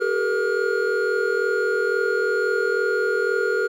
triangle tone cluster, 388.7 / 432.4 / 474.6 / 1424 Hz, G4 / A4 / A#4 / F6, -15 / -30 / +31 / +33 cents, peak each -23 dBFS, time 0-3.68 s, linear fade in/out 20 ms, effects none

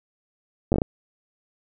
slowing click train, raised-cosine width 2 ms, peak -7 dBFS, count 6, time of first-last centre 0.72-0.819 s, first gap 9 ms, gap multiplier 1.4, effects none

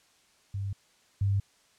sine tone pair in turn, 98.8 / 99.18 Hz, G2 / G2, +14 / +21 cents, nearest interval unison, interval 7 cents, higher second, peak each -30 / -23 dBFS, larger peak second, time 0.54-0.73 / 1.21-1.4 s, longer neither, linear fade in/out 5 ms, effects white hiss -64 dBFS RMS until 1.78 s + low-pass 8000 Hz 12 dB/octave

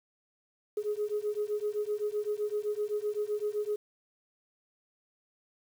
sine beating tone pair, 415.3 / 423.1 Hz, G#4 / G#4, 0 / +32 cents, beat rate 7.8 Hz, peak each -32 / -32 dBFS, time 0.77-3.76 s, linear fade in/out 5 ms, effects tanh soft clip ceiling -23 dBFS + 9-bit

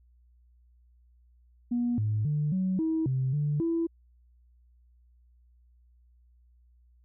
sine tone with pitch steps, 240.9 / 106.8 / 149.1 / 187.1 / 320.9 / 130.9 / 147.3 / 332.6 Hz, B3 / G#2 / D3 / F#3 / E4 / C3 / D3 / E4, -43 / +49 / +27 / +20 / -46 / +1 / +6 / +16 cents, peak -24 dBFS, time 1.71-3.87 s, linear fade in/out 10 ms, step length 270 ms, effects tanh soft clip ceiling -20 dBFS + added 60 Hz sine -58 dBFS peak until 7.04 s

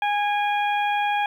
harmonic tone with a mistuned harmonic, 824 Hz, G#5, 14 cents flat, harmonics 1 / 2 / 3 / 4, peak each -21 / -29 / -30 / -35 dBFS, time 0.02-1.26 s, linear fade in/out 2 ms, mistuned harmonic 3, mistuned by -29 cents, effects 9-bit

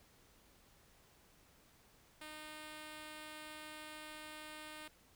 5% pulse tone, 306.9 Hz, D#4, 24 cents flat, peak -37 dBFS, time 2.21-4.88 s, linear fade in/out 5 ms, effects pink hiss -67 dBFS RMS until 5.15 s

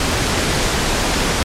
pink noise, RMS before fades -17 dBFS, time 0-1.43 s, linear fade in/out 2 ms, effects low-pass 8000 Hz 12 dB/octave + MP3 64 kbps

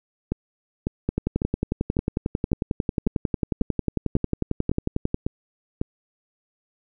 two click trains, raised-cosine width 3 ms, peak -9 / -10 dBFS, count 46 / 11, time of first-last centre 1.09-5.144 / 0.32-5.815 s, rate 11.1 / 1.82 Hz, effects none

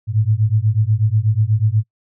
sine beating tone pair, 104.2 / 112.4 Hz, G#2 / A2, +6 / +37 cents, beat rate 8.2 Hz, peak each -16 dBFS, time 0.07-1.84 s, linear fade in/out 50 ms, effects noise-tail reverb RT60 0.1 s tail -25 dB re dry

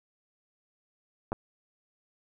clicks, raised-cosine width 1 ms, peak -18 dBFS, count 2, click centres 1.32 / 1.329 s, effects none

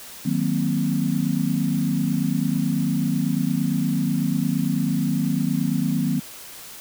sine chord, C half-diminished seventh, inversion first, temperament equal, 155.56 / 185 / 233.1 / 261.6 Hz, Eb3 / Gb3 / Bb3 / C4, 0 / 0 / 0 / 0 cents, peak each -25 dBFS, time 0.25-6.2 s, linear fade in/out 10 ms, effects white hiss -40 dBFS RMS until 6.8 s

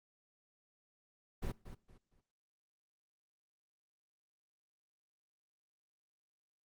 brown noise with echo, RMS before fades -37 dBFS, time 1.42-1.52 s, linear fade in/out 10 ms, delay 230 ms, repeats 3, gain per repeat -11 dB, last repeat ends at 2.21 s, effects noise-tail reverb RT60 0.5 s tail -22 dB re dry + Opus 24 kbps

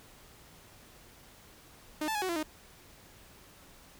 sawtooth tone with pitch steps, 306.1 / 879 / 835 / 373 / 340.1 / 308.9 Hz, D#4 / A5 / G#5 / F#4 / F4 / D#4, -28 / -2 / +9 / +14 / -46 / -12 cents, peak -27 dBFS, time 2.01-2.43 s, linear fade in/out 5 ms, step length 70 ms, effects pink hiss -56 dBFS RMS until 3.99 s

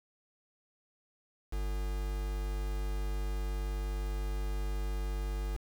triangle tone with quantisation, 49.68 Hz, G1, 24 cents sharp, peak -30 dBFS, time 1.52-5.57 s, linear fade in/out 10 ms, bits 7, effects none

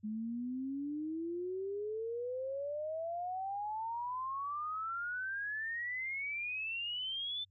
sine exponential sweep, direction up, 210 to 3555 Hz, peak -36 dBFS, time 0.03-7.45 s, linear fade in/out 20 ms, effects added 95 Hz sine -68 dBFS peak until 7.5 s

